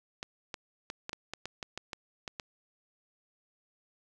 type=clicks; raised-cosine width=0.2 ms; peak=-20 dBFS; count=12; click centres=0.229 / 0.542 / 0.901 / 1.094 / 1.131 / 1.336 / 1.456 / 1.628 / 1.776 / 1.932 / 2.278 / 2.398 s; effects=10-bit